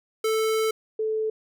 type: tone pair in turn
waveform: square / sine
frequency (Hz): 440 / 436.7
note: A4 / A4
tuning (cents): 0 / -13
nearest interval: unison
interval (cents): 13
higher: first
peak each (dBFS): -22 / -23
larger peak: first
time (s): 0.24-0.71 / 0.99-1.3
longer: first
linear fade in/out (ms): 5
effects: none